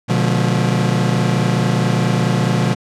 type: chord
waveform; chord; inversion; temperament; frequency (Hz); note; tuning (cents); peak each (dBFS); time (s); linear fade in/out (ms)
40% pulse; B diminished seventh; none; just; 123.47 / 148.16 / 177.8 / 213.4; B2 / D3 / F3 / Ab3; 0 / +16 / +31 / +47; -17 / -20 / -18 / -22; 0.08-2.75; 20
effects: low-pass 8000 Hz 12 dB/octave